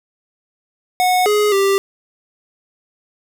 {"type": "tone with pitch steps", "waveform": "square", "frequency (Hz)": [732, 418.3, 393.2], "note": ["F#5", "G#4", "G4"], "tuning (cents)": [-19, 12, 5], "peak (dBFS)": -13, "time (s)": [1, 1.78], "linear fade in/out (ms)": 0, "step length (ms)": 260, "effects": []}